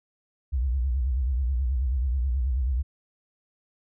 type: tone with vibrato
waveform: sine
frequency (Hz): 64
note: C2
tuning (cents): -38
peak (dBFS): -22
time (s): 0.52-2.83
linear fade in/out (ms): 20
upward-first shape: sine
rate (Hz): 9.3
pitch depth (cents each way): 160
effects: none